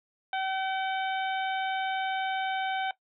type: harmonic tone with a mistuned harmonic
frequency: 764 Hz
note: G5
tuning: 45 cents flat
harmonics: 1 / 2 / 3 / 4 / 5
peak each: -29 / -35 / -39 / -41 / -43 dBFS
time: 0.33-2.91 s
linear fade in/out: 2 ms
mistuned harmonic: 5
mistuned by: -75 cents
effects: noise-tail reverb RT60 0.1 s tail -17 dB re dry